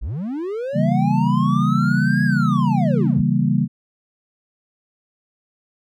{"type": "linear two-way sweep", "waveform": "triangle", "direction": "up then down", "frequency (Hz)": [37.71, 1671, 38.94], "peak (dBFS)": -21, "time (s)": [0.01, 3.22], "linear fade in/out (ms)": 20, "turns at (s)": 2.24}
{"type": "chord", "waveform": "sine", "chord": "C# diminished seventh", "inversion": "none", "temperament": "equal", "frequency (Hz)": [138.59, 164.81, 196, 233.1], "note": ["C#3", "E3", "G3", "Bb3"], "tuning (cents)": [0, 0, 0, 0], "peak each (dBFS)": [-20, -21, -20, -21], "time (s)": [0.73, 3.68], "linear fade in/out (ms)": 50}
{"effects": []}